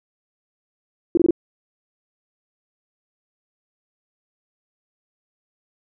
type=tone bursts; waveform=sine; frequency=339.8 Hz; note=F4; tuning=47 cents flat; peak=-12 dBFS; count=4; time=1.15-1.308 s; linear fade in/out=2 ms; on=23 ms; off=22 ms; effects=none